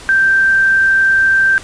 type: tone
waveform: sine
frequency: 1568 Hz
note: G6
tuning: in tune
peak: -8 dBFS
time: 0.09-1.58 s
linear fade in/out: 0 ms
effects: pink hiss -34 dBFS RMS until 1.63 s + resampled to 22050 Hz